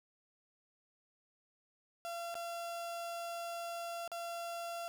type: tone with dropouts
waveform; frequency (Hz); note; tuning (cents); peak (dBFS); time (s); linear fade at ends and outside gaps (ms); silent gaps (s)
35% pulse; 683; F5; -39; -38; 2.05-4.88; 0; 2.343-2.353 / 4.077-4.117
effects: none